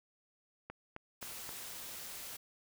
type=click train; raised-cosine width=0.5 ms; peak=-29 dBFS; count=4; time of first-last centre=0.7-1.492 s; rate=3.79 Hz
type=noise; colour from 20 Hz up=white; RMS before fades=-46 dBFS; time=1.21-2.37 s; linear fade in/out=10 ms
effects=none